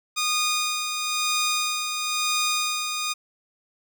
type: tone with tremolo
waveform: 10% pulse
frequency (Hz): 1229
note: D#6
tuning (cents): -22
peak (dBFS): -13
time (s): 0.16-3.14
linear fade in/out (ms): 20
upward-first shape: sine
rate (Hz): 1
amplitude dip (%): 45
effects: none